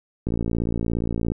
click train, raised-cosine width 3 ms, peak -12 dBFS, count 61, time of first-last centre 0.27-1.319 s, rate 57.2 Hz, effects none

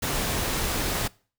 pink noise, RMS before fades -27 dBFS, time 0.02-1.08 s, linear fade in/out 10 ms, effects noise-tail reverb RT60 0.4 s tail -23 dB re dry

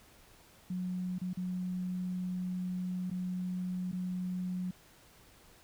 sine tone with dropouts, 182.1 Hz, F#3, 27 cents flat, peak -33 dBFS, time 0.7-4.71 s, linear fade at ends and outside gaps 5 ms, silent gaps 1.185-1.214 / 1.333-1.371 / 3.101-3.112 / 3.916-3.928 s, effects pink hiss -60 dBFS RMS until 5.63 s

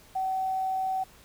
sine tone with quantisation, 759 Hz, F#5, 44 cents sharp, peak -26 dBFS, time 0.15-1.04 s, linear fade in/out 10 ms, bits 9, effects pink hiss -55 dBFS RMS until 1.24 s

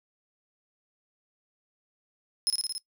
30% pulse tone with echo, 5150 Hz, E8, 41 cents flat, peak -18 dBFS, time 2.47-2.5 s, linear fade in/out 0 ms, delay 56 ms, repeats 5, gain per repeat -2 dB, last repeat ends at 2.78 s, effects noise-tail reverb RT60 0.1 s tail -21 dB re dry

